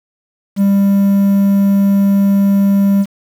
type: tone with quantisation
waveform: triangle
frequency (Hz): 198.4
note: G3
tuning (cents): +21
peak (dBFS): -6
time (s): 0.56-3.06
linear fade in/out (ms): 50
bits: 6
effects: none